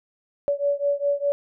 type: beating tone pair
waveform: sine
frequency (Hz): 568 / 572.9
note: C#5 / D5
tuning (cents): +42 / -43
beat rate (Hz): 4.9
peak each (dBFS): -23 / -24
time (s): 0.48-1.32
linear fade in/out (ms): 0
effects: none